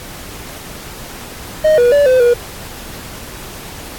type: tone with pitch steps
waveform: triangle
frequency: 621 / 484.1 / 576 / 512 / 480.6 Hz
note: D#5 / B4 / D5 / C5 / B4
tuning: -3 / -35 / -34 / -38 / -47 cents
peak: -5 dBFS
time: 1.64-2.34 s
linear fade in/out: 10 ms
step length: 140 ms
effects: pink hiss -31 dBFS RMS until 3.98 s + AAC 64 kbps